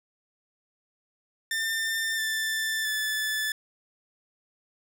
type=tone with pitch steps; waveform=sawtooth; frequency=1796 / 1769.2 / 1742.9 Hz; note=A6 / A6 / A6; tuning=+35 / +9 / -17 cents; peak=-23 dBFS; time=1.51-3.52 s; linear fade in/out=2 ms; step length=670 ms; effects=none